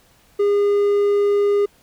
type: tone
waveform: triangle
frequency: 407.2 Hz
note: G#4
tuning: 34 cents flat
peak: -12 dBFS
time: 0.39-1.66 s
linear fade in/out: 10 ms
effects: pink hiss -55 dBFS RMS until 1.82 s